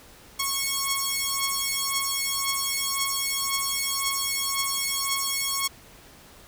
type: beating tone pair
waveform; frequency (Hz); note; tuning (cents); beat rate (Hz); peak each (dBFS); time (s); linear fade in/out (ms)
5% pulse; 1098 / 1099.9; C#6 / C#6; -17 / -14; 1.9; -15 / -16; 0.39-5.68; 10
effects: pink hiss -50 dBFS RMS until 6.47 s